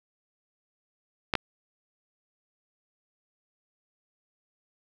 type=clicks; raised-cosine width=0.3 ms; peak=-8 dBFS; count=2; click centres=1.338 / 1.353 s; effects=none